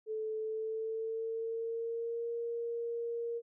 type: tone with pitch glide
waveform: sine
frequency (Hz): 436.2 to 467.5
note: A4 to A#4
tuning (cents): -15 to +5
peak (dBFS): -34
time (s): 0.06-3.42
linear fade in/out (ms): 50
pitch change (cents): +120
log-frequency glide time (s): 0.38-2.29
effects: none